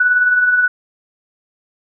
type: tone with tremolo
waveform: sine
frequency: 1480 Hz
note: F#6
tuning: in tune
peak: -8 dBFS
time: 0-0.68 s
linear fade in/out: 5 ms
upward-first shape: triangle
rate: 19 Hz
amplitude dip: 50%
effects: none